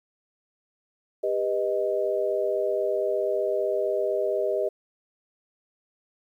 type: chord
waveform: sine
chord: G augmented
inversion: none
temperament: equal with one note detuned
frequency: 398.4 / 493.9 / 622.3 Hz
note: G4 / B4 / D#5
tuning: +28 / 0 / 0 cents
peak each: -27 / -29 / -26 dBFS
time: 1.23-4.69 s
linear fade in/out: 10 ms
effects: 10-bit